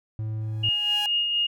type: tone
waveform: triangle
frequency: 109.1 Hz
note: A2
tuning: 14 cents flat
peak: -25 dBFS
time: 0.19-0.69 s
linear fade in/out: 0 ms
type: tone with exponential growth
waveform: sawtooth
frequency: 830.6 Hz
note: G#5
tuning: in tune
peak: -25 dBFS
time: 0.41-1.06 s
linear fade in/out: 1 ms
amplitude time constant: 140 ms
type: tone with tremolo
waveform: sine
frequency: 2849 Hz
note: F7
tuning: 34 cents sharp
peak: -20 dBFS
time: 0.63-1.47 s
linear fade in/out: 10 ms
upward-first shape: sine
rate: 4.2 Hz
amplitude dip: 35%
effects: none